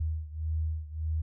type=beating tone pair; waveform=sine; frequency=78.4 / 80.1 Hz; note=D#2 / E2; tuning=+14 / -49 cents; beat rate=1.7 Hz; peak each=-31 / -34 dBFS; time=0-1.22 s; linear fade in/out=10 ms; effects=none